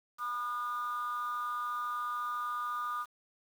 sine tone with amplitude modulation, 1216 Hz, D#6, 40 cents flat, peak -28 dBFS, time 0.18-3.06 s, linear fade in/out 50 ms, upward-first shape sine, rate 234 Hz, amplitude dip 80%, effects tanh soft clip ceiling -28 dBFS + 9-bit

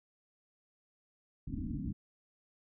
white low-pass noise, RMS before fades -38 dBFS, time 1.47-1.93 s, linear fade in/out 10 ms, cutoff 300 Hz, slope 96 dB/octave, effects none

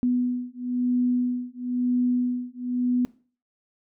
sine beating tone pair, 246.9 / 247.9 Hz, B3 / B3, 0 / +7 cents, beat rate 1 Hz, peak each -25 dBFS, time 0.03-3.05 s, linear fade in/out 0 ms, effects noise-tail reverb RT60 0.4 s tail -20 dB re dry

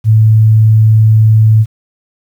sine tone, 109.6 Hz, A2, 6 cents flat, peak -3 dBFS, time 0.04-1.66 s, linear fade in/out 50 ms, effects 7-bit

